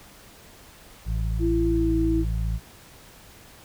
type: harmonic tone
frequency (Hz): 55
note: A1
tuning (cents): 0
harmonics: 1 / 2 / 3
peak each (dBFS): -24 / -30 / -34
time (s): 1.05-2.6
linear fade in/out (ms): 50
type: tone with pitch glide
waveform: sine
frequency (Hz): 335.6 to 325.9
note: E4 to E4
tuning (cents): +31 to -20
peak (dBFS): -21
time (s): 1.39-2.25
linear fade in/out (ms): 50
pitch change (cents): -51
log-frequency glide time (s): 1.68-1.93
effects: pink hiss -49 dBFS RMS until 3.64 s